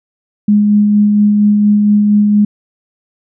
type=tone with tremolo; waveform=sine; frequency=207.7 Hz; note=G#3; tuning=in tune; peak=-5 dBFS; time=0.48-2.45 s; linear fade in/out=5 ms; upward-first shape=sine; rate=4.3 Hz; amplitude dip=25%; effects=none